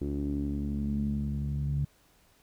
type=tone with low-pass filter sweep; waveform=sawtooth; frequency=71.4 Hz; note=D2; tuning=48 cents flat; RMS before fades=-31 dBFS; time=0.01-1.85 s; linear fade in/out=5 ms; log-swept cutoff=330 to 150 Hz; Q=6.1; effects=pink hiss -64 dBFS RMS until 2.42 s